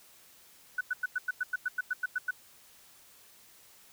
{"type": "tone bursts", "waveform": "sine", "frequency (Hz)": 1491, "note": "F#6", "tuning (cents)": 13, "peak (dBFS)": -27, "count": 13, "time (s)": [0.78, 2.309], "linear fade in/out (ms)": 5, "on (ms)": 29, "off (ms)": 96, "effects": ["white hiss -58 dBFS RMS until 3.92 s"]}